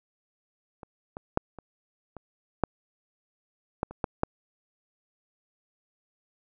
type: clicks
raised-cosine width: 1 ms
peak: -28 / -23 / -8 / -28 / -27 / -8 / -12 / -27 / -12 / -9 dBFS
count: 10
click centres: 0.832 / 1.169 / 1.374 / 1.587 / 2.167 / 2.637 / 3.831 / 3.91 / 4.042 / 4.234 s
effects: none